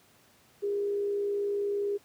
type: tone with frequency modulation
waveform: sine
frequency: 405.6 Hz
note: G#4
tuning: 41 cents flat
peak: -27 dBFS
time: 0.62-1.98 s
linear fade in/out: 20 ms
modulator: 59.3 Hz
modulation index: 0.24
effects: pink hiss -61 dBFS RMS until 2.04 s + high-pass 100 Hz 12 dB/octave